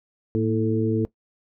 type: harmonic tone with a mistuned harmonic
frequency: 110 Hz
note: A2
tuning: in tune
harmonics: 1 / 2 / 3 / 4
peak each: -25 / -25 / -25 / -25 dBFS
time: 0.35-1.05 s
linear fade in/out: 0 ms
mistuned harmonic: 2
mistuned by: +66 cents
effects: noise-tail reverb RT60 0.1 s tail -19 dB re dry